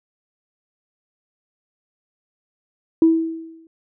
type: tone with exponential decay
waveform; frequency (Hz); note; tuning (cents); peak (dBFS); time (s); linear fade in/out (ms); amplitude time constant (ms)
sine; 325.9; E4; -20; -7; 3.02-3.67; 2; 140
effects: tanh soft clip ceiling -4 dBFS